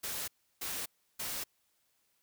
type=noise bursts; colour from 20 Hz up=white; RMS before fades=-38 dBFS; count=3; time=0.03-1.44 s; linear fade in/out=10 ms; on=250 ms; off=330 ms; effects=white hiss -75 dBFS RMS until 2.22 s